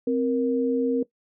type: tone pair together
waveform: sine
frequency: 261.5 / 469.1 Hz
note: C4 / A#4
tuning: -1 / +11 cents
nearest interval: minor seventh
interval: 1012 cents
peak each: -23 dBFS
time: 0.07-1.03 s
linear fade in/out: 5 ms
effects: noise-tail reverb RT60 0.1 s tail -18 dB re dry